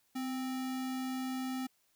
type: tone with sample-and-hold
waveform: sine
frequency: 257.5 Hz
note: C4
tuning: 28 cents flat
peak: -34 dBFS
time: 0.15-1.67 s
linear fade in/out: 10 ms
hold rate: 1050 Hz
effects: white hiss -73 dBFS RMS until 1.95 s